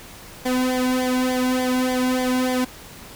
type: tone with flanger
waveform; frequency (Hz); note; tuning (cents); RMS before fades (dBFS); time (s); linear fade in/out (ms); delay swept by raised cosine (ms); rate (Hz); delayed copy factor
sawtooth; 254.1; B3; +49; -21; 0.45-2.65; 10; 0.73 to 1.67; 3.4; -0.9
effects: pink hiss -41 dBFS RMS until 3.15 s